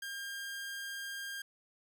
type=tone; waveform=sawtooth; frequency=1606 Hz; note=G6; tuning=41 cents sharp; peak=-36 dBFS; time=0.02-1.42 s; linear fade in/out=5 ms; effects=none